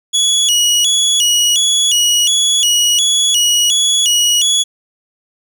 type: tone with vibrato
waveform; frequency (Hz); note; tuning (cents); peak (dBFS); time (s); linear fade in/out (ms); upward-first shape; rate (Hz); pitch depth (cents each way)
25% pulse; 3136; G7; 0; -6; 0.13-4.64; 20; square; 1.4; 130
effects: none